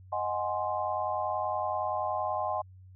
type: chord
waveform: sine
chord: Ab dominant seventh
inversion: second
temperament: equal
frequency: 622.3 / 740 / 830.6 / 1046.5 Hz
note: Eb5 / Gb5 / Ab5 / C6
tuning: 0 / 0 / 0 / 0 cents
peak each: -34 dBFS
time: 0.12-2.62 s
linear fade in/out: 10 ms
effects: added 93 Hz sine -49 dBFS peak until 2.95 s